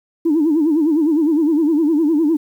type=tone with vibrato; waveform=sine; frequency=311.1 Hz; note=D#4; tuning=in tune; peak=-11 dBFS; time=0.25-2.37 s; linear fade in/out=10 ms; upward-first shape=sine; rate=9.8 Hz; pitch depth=140 cents each way; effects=tanh soft clip ceiling -8 dBFS + 8-bit